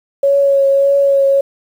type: tone with vibrato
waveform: sine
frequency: 554.4 Hz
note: C#5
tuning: in tune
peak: -8 dBFS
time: 0.23-1.41 s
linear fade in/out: 5 ms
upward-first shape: triangle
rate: 1.7 Hz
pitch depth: 21 cents each way
effects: 7-bit